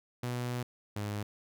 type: tone pair in turn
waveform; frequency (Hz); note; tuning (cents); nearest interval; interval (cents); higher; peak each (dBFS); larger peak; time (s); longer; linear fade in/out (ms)
sawtooth; 122.6 / 103.56; B2 / G#2; -12 / -4; minor third; 292; first; -29 / -30; first; 0.23-0.63 / 0.96-1.23; first; 5
effects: none